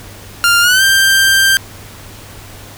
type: tone with pitch glide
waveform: sawtooth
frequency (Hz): 1396.9 to 1577.1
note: F6 to G6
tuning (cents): 0 to +10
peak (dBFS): -4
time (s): 0.44-1.57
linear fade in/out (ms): 0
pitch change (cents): +210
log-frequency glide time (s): 0.61-0.83
effects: added 99 Hz sine -37 dBFS peak until 2.77 s + pink hiss -35 dBFS RMS until 2.77 s